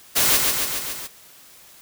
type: noise with echo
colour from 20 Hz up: white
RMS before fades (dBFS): -18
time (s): 0.15-0.38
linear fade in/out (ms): 20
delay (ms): 140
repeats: 5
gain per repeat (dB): -3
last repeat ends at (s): 1.08
effects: white hiss -48 dBFS RMS until 1.81 s